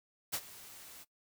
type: noise with ADSR envelope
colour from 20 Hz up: white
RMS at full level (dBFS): -34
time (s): 0.32-1.05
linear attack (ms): 21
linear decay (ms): 59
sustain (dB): -18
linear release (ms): 30
effects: noise-tail reverb RT60 0.1 s tail -19 dB re dry